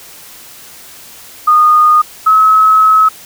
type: tone pair in turn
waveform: sine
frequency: 1229 / 1285.6 Hz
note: D#6 / E6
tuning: -22 / -44 cents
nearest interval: minor second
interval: 78 cents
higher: second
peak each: -4 dBFS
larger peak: neither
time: 1.47-2.02 / 2.26-3.09 s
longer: second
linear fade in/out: 10 ms
effects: white hiss -35 dBFS RMS until 3.25 s